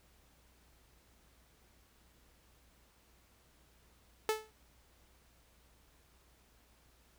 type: tone with exponential decay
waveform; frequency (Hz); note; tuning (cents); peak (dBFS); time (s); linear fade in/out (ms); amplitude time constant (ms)
sawtooth; 434.9; A4; -20; -23; 4.29-4.51; 1; 46
effects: added 60 Hz sine -68 dBFS peak until 7.18 s + pink hiss -68 dBFS RMS until 7.18 s